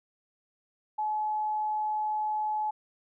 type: tone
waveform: sine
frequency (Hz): 854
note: G#5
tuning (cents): +48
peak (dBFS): -27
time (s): 0.98-2.71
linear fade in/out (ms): 10
effects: none